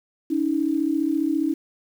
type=tone pair together; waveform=sine; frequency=284.6 / 319.4 Hz; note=C#4 / D#4; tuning=+46 / +45 cents; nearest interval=major second; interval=199 cents; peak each=-23 / -22 dBFS; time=0.3-1.54 s; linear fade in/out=10 ms; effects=8-bit